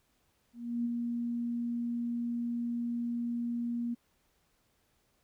sine tone with ADSR envelope, 237.1 Hz, A#3, 30 cents sharp, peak -28 dBFS, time 0.53-3.95 s, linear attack 320 ms, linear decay 24 ms, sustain -3 dB, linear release 17 ms, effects pink hiss -73 dBFS RMS until 5.23 s

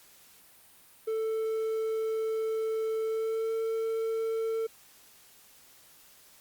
triangle tone with pitch glide, 442.4 to 448.6 Hz, A4 to A4, +9 to +34 cents, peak -26 dBFS, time 1.07-4.67 s, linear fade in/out 10 ms, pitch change +25 cents, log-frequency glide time 3.05-3.54 s, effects white hiss -57 dBFS RMS until 6.4 s + Opus 48 kbps

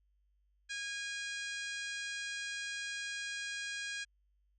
harmonic tone, 819 Hz, G#5, 24 cents flat, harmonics 2 / 3 / 4 / 5 / 6 / 7 / 8 / 9 / 10, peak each -41 / -45 / -47 / -49 / -51 / -52 / -53 / -54 / -55 dBFS, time 0.69-4.05 s, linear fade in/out 20 ms, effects added 50 Hz sine -70 dBFS peak until 4.58 s

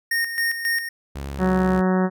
square tone with tremolo, 1846 Hz, A#6, 17 cents flat, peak -20 dBFS, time 0.11-0.89 s, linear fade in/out 5 ms, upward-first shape square, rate 3.7 Hz, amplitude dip 60%
sawtooth tone with vibrato, 69.3 Hz, C#2, in tune, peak -25 dBFS, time 1.15-1.81 s, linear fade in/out 10 ms, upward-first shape sine, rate 9 Hz, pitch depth 23 cents each way
harmonic tone, 185.7 Hz, F#3, 7 cents sharp, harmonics 1 / 2 / 3 / 4 / 5 / 6 / 7 / 8 / 9 / 10, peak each -18 / -24 / -28 / -30 / -32 / -34 / -35 / -36 / -37 / -38 dBFS, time 1.38-2.1 s, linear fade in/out 50 ms
effects none

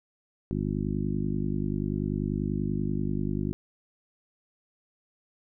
harmonic tone with a mistuned harmonic, 50.3 Hz, G1, 45 cents sharp, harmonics 1 / 2 / 3 / 4 / 5 / 6 / 7, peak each -36 / -35 / -32 / -32 / -34 / -37 / -37 dBFS, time 0.51-3.53 s, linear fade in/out 0 ms, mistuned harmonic 1, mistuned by +23 cents, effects none

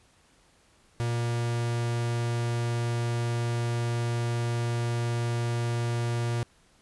45% pulse tone, 118.3 Hz, A#2, 26 cents sharp, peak -26 dBFS, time 1-6.43 s, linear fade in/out 0 ms, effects pink hiss -62 dBFS RMS until 6.81 s + resampled to 24000 Hz

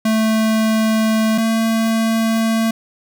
square tone pair in turn, 220 / 224.5 Hz, A3 / A3, 0 / +35 cents, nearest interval unison, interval 35 cents, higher second, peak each -14 / -15 dBFS, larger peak first, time 0.05-1.38 / 1.38-2.71 s, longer neither, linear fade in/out 5 ms, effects none

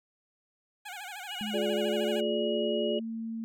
15% pulse tone with vibrato, 777 Hz, G5, 16 cents flat, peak -33 dBFS, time 0.85-2.21 s, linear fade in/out 10 ms, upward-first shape sine, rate 13 Hz, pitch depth 150 cents each way
sine tone, 2900 Hz, F#7, 35 cents flat, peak -37 dBFS, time 1.29-2.99 s, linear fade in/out 2 ms
sine tone with pitch glide, 212.1 to 226 Hz, G#3 to A3, +37 to +47 cents, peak -33 dBFS, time 1.41-3.44 s, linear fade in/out 0 ms, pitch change +110 cents, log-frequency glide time 1.71-2.4 s
sine chord, D diminished, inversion first, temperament just, 352.4 / 422.9 / 587.3 Hz, F4 / Ab4 / D5, +16 / +31 / 0 cents, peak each -33 / -32 / -31 dBFS, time 1.53-3 s, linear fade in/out 20 ms
effects none

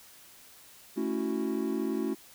triangle chord, F# minor seventh, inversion first, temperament equal, 220 / 277.2 / 329.6 / 370 Hz, A3 / C#4 / E4 / F#4, 0 / 0 / 0 / 0 cents, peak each -32 dBFS, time 0.96-2.15 s, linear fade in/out 20 ms, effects white hiss -54 dBFS RMS until 2.34 s

